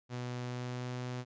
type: tone with pitch glide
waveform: sawtooth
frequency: 123.47 to 124.69 Hz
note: B2 to B2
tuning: 0 to +17 cents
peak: -33 dBFS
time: 0.09-1.25 s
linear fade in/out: 50 ms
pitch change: +17 cents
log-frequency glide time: 0.42-0.93 s
effects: resampled to 16000 Hz